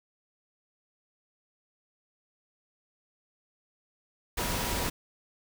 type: tone in noise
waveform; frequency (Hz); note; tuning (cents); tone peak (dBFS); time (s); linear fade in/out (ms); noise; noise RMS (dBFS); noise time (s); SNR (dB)
sine; 964; B5; -42; -40; 4.38-4.87; 10; pink; -31; 4.37-4.9; -12
effects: none